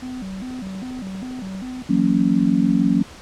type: tone with vibrato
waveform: triangle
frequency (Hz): 220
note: A3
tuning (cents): 0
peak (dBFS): -26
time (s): 0.02-1.83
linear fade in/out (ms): 10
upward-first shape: square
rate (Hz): 2.5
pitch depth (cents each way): 250
type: click train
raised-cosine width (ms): 2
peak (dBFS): -26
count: 14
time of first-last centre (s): 0.51-1.55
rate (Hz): 12.5
type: chord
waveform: sine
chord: F# dominant seventh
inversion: third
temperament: just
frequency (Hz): 166.5 / 185 / 231.2 / 277.5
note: E3 / F#3 / A#3 / C#4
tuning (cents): +18 / 0 / -14 / +2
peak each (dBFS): -25 / -19 / -19 / -19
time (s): 1.89-3.03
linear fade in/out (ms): 10
effects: pink hiss -41 dBFS RMS until 3.21 s + low-pass 7000 Hz 12 dB/octave